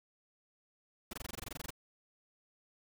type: noise bursts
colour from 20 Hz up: pink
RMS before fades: -42 dBFS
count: 14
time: 1.11-1.705 s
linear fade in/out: 5 ms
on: 23 ms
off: 21 ms
effects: none